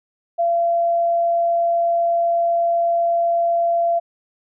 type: tone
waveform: sine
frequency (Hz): 682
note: F5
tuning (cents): -41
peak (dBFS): -15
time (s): 0.38-4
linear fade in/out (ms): 20
effects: none